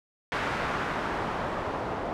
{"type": "noise with low-pass filter sweep", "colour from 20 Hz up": "white", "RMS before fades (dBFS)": -31, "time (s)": [0.32, 2.13], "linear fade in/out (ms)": 0, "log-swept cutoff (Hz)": [1600, 800], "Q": 1.1, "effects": []}